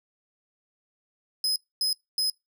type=tone bursts; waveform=40% pulse; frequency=5070 Hz; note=D#8; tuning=32 cents sharp; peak=-22 dBFS; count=3; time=1.44-2.3 s; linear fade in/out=2 ms; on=120 ms; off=250 ms; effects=noise-tail reverb RT60 0.2 s tail -25 dB re dry